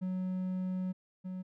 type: tone pair in turn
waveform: triangle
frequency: 185 / 185 Hz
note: F#3 / F#3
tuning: 0 / 0 cents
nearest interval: unison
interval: 0 cents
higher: neither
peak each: -30 / -35 dBFS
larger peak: first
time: 0.01-0.93 / 1.24-1.43 s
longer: first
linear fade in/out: 20 ms
effects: none